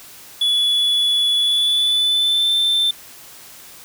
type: tone with pitch glide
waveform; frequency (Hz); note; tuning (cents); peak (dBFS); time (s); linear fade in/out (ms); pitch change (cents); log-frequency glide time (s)
triangle; 3419 to 3554; G#7 to A7; +50 to +17; -13; 0.41-2.91; 5; +67; 1.38-2.54
effects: white hiss -41 dBFS RMS until 3.84 s